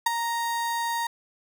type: tone with ADSR envelope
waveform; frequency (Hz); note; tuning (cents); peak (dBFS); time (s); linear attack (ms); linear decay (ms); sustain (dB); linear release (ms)
35% pulse; 932.3; A#5; 0; -15; 0.06-1.07; 6; 19; -9; 4
effects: none